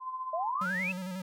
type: tone with tremolo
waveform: sine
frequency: 1032 Hz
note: C6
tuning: 24 cents flat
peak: -32 dBFS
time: 0-0.66 s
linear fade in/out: 50 ms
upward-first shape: sine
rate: 15 Hz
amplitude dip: 55%
type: exponential sweep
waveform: sine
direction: up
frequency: 622 to 2700 Hz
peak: -30 dBFS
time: 0.33-0.92 s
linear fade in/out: 5 ms
type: tone with vibrato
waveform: square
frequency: 185 Hz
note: F#3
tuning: in tune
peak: -36 dBFS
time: 0.61-1.22 s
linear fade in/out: 5 ms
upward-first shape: square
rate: 11 Hz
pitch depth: 43 cents each way
effects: none